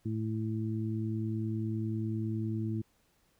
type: harmonic tone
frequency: 110 Hz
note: A2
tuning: in tune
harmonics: 1 / 2 / 3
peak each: -33 / -36 / -38 dBFS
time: 0.05-2.82 s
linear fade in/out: 10 ms
effects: pink hiss -71 dBFS RMS until 3.39 s